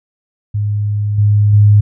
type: tone with level steps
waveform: sine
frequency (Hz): 103.83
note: G#2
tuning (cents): 0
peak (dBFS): -13 / -7 / -4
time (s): 0.54-1.81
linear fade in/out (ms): 10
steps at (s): 1.18 / 1.53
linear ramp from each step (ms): 5
effects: none